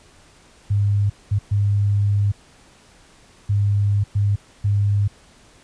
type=tone bursts at uneven times; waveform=sine; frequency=101.6 Hz; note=G#2; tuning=38 cents flat; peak=-15 dBFS; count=6; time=0.7-1.1 / 1.31-1.39 / 1.51-2.32 / 3.49-4.04 / 4.15-4.36 / 4.64-5.08 s; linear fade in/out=10 ms; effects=pink hiss -51 dBFS RMS until 5.63 s + resampled to 22050 Hz